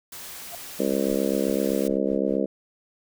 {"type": "noise", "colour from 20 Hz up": "white", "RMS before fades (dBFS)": -39, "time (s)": [0.12, 1.88], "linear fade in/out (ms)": 5}
{"type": "tone with exponential growth", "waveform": "sine", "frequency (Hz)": 692, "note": "F5", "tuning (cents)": -16, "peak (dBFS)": -31, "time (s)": [0.47, 0.55], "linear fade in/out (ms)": 1, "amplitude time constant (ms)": 16}
{"type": "harmonic tone", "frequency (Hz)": 67.8, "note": "C#2", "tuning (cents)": -38, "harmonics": [3, 4, 5, 6, 7, 8, 9], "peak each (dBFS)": [-28, -28, -29, -31, -28, -29, -33], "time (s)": [0.79, 2.46], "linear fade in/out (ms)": 10}
{"type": "noise with tremolo", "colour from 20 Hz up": "brown", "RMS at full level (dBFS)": -45, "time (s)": [0.87, 2.46], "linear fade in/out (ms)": 5, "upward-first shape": "sine", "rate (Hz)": 5, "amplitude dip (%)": 100}
{"effects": []}